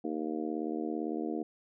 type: harmonic tone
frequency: 77.78 Hz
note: D#2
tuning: in tune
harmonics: 3 / 4 / 5 / 6 / 7 / 8 / 9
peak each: -38 / -35 / -39 / -41 / -51 / -52 / -44 dBFS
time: 0.04-1.43 s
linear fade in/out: 5 ms
effects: none